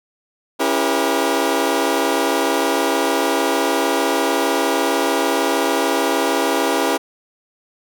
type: chord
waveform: 20% pulse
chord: C# diminished seventh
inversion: none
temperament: just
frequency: 277.2 / 332.6 / 399.1 / 479 Hz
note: C#4 / E4 / G4 / Bb4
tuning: 0 / +16 / +31 / +47 cents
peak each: -17 dBFS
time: 0.59-6.98 s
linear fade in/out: 20 ms
effects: none